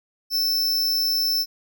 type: tone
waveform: square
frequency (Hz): 5310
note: E8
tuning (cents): +12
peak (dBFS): -20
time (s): 0.3-1.46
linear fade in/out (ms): 50
effects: none